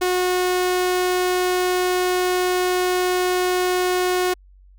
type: tone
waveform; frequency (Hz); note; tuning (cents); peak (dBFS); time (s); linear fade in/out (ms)
sawtooth; 363.7; F#4; -30; -14; 0.01-4.34; 10
effects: added 47 Hz sine -46 dBFS peak until 4.78 s